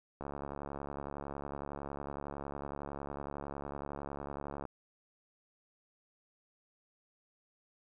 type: click train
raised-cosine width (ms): 1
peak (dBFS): -27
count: 316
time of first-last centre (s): 0.21-4.653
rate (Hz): 70.9
effects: none